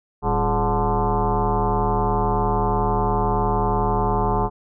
sine tone with frequency modulation, 420.5 Hz, G#4, 22 cents sharp, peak -17 dBFS, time 0.22-4.5 s, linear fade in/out 50 ms, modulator 154 Hz, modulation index 4.1, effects none

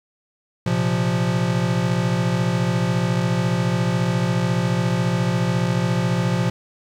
square chord, Bb suspended second, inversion none, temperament equal, 116.54 / 130.81 / 174.61 Hz, Bb2 / C3 / F3, 0 / 0 / 0 cents, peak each -24 / -25 / -22 dBFS, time 0.66-6.5 s, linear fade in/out 5 ms, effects low-pass 7000 Hz 12 dB/octave + 8-bit

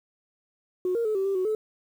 sine tone with pitch steps, 365 / 465.5 / 430.5 / 385.6 / 392.3 / 371.1 / 432.4 Hz, F#4 / A#4 / A4 / G4 / G4 / F#4 / A4, -24 / -2 / -38 / -28 / +1 / +5 / -30 cents, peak -22 dBFS, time 0.85-1.55 s, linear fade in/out 2 ms, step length 100 ms, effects tanh soft clip ceiling -19 dBFS + 9-bit

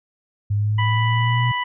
sine linear sweep, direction up, 101.6 to 122.2 Hz, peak -17 dBFS, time 0.5-1.52 s, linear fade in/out 10 ms
harmonic tone, 987.8 Hz, B5, in tune, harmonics 1 / 2 / 3, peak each -23 / -25 / -30 dBFS, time 0.78-1.64 s, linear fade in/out 10 ms
effects none

